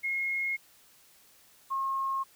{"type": "tone pair in turn", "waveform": "sine", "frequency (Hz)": [2156, 1078], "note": ["C#7", "C#6"], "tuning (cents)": [-49, -49], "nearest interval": "octave", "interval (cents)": 1200, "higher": "first", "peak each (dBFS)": -28, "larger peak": "neither", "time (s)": [[0.03, 0.57], [1.7, 2.24]], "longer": "neither", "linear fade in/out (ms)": 20, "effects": ["white hiss -60 dBFS RMS until 2.35 s"]}